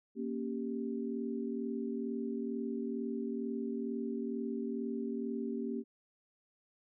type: chord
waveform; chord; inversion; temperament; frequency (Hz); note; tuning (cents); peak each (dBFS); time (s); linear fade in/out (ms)
sine; G diminished; first; equal with one note detuned; 233.1 / 275.3 / 392; Bb3 / Db4 / G4; 0 / -12 / 0; -37 / -40 / -40; 0.15-5.84; 50
effects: none